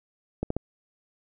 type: clicks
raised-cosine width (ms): 2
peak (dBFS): -14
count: 3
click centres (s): 0.43 / 0.504 / 0.566
effects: none